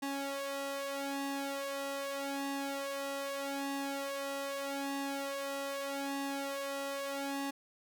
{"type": "tone with flanger", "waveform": "sawtooth", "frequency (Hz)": 277.2, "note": "C#4", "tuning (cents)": 0, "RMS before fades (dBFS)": -38, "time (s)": [0.02, 7.51], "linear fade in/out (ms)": 10, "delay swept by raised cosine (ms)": [1.1, 2.06], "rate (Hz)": 0.81, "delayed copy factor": 0.85, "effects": []}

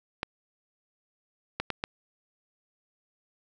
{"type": "clicks", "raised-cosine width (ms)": 0.3, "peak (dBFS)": -13, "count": 4, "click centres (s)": [0.231, 1.6, 1.703, 1.839], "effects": []}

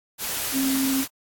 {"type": "tone in noise", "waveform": "sine", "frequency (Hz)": 267.9, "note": "C4", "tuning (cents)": 41, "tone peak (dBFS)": -21, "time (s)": [0.52, 1.05], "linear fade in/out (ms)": 50, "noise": "white", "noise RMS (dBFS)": -28, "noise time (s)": [0.18, 1.08], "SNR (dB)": 4, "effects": ["AAC 64 kbps"]}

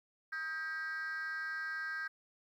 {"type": "tone with frequency modulation", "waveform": "sine", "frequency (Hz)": 1591, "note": "G6", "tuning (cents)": 25, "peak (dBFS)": -34, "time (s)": [0.32, 2.08], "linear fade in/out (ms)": 10, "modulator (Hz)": 330, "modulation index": 0.67, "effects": ["tanh soft clip ceiling -36 dBFS", "12-bit"]}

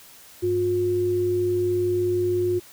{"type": "tone pair together", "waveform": "sine", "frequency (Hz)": [100.48, 357.8], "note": ["G2", "F4"], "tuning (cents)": [43, 42], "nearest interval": "octave + minor seventh", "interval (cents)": 2199, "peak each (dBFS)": [-30, -20], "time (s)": [0.42, 2.6], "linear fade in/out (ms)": 20, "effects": ["white hiss -48 dBFS RMS until 2.72 s"]}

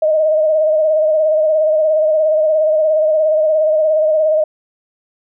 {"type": "tone with vibrato", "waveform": "sine", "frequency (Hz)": 622.3, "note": "D#5", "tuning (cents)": 0, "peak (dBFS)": -10, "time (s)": [0.02, 4.44], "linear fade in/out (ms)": 5, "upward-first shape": "sine", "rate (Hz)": 17, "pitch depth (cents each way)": 44, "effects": []}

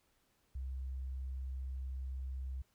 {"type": "tone", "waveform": "sine", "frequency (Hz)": 65.41, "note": "C2", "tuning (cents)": 0, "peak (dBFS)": -38, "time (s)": [0.55, 2.62], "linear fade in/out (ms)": 5, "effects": ["pink hiss -75 dBFS RMS until 2.74 s"]}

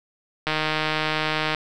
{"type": "click train", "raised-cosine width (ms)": 0.3, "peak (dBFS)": -7, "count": 168, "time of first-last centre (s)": [0.47, 1.547], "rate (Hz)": 155, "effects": []}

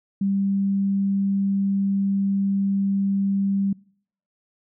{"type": "tone", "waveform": "sine", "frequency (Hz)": 196.9, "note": "G3", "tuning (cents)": 8, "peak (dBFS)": -19, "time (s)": [0.21, 3.73], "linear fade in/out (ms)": 5, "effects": ["noise-tail reverb RT60 0.6 s tail -25 dB re dry"]}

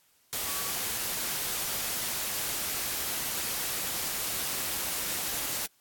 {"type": "tone in noise", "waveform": "sine", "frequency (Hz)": 1136, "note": "C#6", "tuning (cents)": 42, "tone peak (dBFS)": -42, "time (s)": [0.46, 0.71], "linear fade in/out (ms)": 0, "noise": "white", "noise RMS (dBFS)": -32, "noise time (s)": [0.33, 5.66], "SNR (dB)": -13, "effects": ["white hiss -66 dBFS RMS until 5.8 s", "AAC 64 kbps"]}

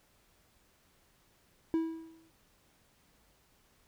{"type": "tone with exponential decay", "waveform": "triangle", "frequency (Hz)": 325.4, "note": "E4", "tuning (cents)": -22, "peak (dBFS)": -23, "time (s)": [1.74, 2.3], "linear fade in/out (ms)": 0, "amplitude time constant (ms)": 120, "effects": ["pink hiss -68 dBFS RMS until 3.87 s"]}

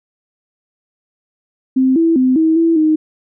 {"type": "tone with pitch steps", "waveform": "sine", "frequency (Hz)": [261.1, 329.7, 257.3, 320.2, 330.7, 311.3], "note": ["C4", "E4", "C4", "D#4", "E4", "D#4"], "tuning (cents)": [-3, 0, -29, 50, 6, 1], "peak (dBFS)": -9, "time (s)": [1.76, 2.96], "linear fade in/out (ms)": 10, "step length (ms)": 200, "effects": []}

